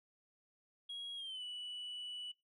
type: tone with pitch glide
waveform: sine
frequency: 3300 to 2957 Hz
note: G#7 to F#7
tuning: -12 to -2 cents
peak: -40 dBFS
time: 0.89-2.32 s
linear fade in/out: 10 ms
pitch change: -190 cents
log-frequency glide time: 1.16-1.43 s
effects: noise-tail reverb RT60 0.2 s tail -21 dB re dry + tanh soft clip ceiling -41 dBFS